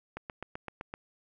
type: click train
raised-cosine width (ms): 0.5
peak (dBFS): -23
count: 7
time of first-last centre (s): 0.17-0.939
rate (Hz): 7.8
effects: none